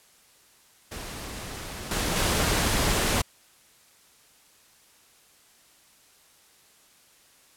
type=noise with level steps; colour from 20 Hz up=pink; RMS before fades=-37 / -27 / -24 dBFS; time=0.91-3.22 s; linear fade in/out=10 ms; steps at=1.91 / 2.16 s; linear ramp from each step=2 ms; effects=white hiss -58 dBFS RMS until 7.56 s + low-pass 12000 Hz 12 dB/octave